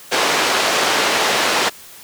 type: band-pass noise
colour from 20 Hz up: pink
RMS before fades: -17 dBFS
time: 0.11-1.7 s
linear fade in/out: 20 ms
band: 470 to 5700 Hz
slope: 12 dB/octave
effects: white hiss -40 dBFS RMS until 2.03 s